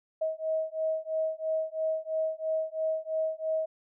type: beating tone pair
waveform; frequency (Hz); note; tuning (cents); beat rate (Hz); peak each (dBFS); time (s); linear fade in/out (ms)
sine; 634 / 637; D#5 / D#5; +32 / +41; 3; -31; 0.21-3.66; 10
effects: none